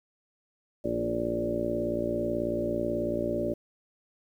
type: harmonic tone with a mistuned harmonic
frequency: 58.27 Hz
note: A#1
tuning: in tune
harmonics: 1 / 2 / 3 / 4 / 5 / 6 / 7 / 8 / 9 / 10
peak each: -43 / -40 / -43 / -35 / -36 / -33 / -37 / -42 / -42 / -31 dBFS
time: 0.84-3.54 s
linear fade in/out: 10 ms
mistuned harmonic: 5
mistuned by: +15 cents
effects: 10-bit